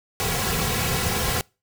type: noise with comb filter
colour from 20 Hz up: pink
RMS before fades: -24 dBFS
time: 0.2-1.41 s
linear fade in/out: 0 ms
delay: 3.3 ms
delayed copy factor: -0.8
effects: noise-tail reverb RT60 0.3 s tail -26 dB re dry